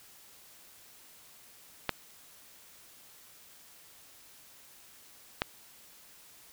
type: clicks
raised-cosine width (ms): 0.3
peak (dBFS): -11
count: 2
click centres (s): 1.893 / 5.419
effects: white hiss -56 dBFS RMS until 6.52 s